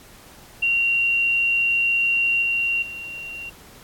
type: tone with level steps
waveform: sine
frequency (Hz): 2757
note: F7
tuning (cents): -23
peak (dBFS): -17 / -19 / -31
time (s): 0.62-3.5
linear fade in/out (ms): 10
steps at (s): 2.42 / 2.82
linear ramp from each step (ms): 5
effects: pink hiss -47 dBFS RMS until 3.83 s + AAC 64 kbps